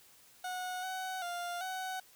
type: tone with pitch steps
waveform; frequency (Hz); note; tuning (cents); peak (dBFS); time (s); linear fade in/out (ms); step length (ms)
30% pulse; 733 / 750 / 700 / 750; F#5 / F#5 / F5 / F#5; -16 / +23 / +4 / +23; -34; 0.44-2; 5; 390
effects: white hiss -61 dBFS RMS until 2.15 s